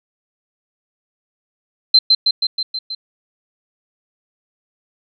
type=tone with echo; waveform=sine; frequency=4104 Hz; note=C8; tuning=34 cents flat; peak=-5 dBFS; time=1.94-1.99 s; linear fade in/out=5 ms; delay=160 ms; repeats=6; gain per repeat=-3 dB; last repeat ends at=2.95 s; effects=none